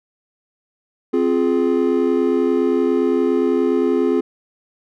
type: chord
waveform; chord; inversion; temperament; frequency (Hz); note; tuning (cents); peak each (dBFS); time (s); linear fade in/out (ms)
triangle; F minor; second; just; 261.9 / 349.2 / 419.1; C4 / F4 / Ab4; +2 / 0 / +16; -17; 1.13-4.21; 10
effects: none